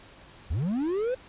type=linear sweep; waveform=triangle; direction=up; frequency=60.3 to 526 Hz; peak=-23 dBFS; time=0.5-1.15 s; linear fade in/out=10 ms; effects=pink hiss -51 dBFS RMS until 1.28 s + resampled to 8000 Hz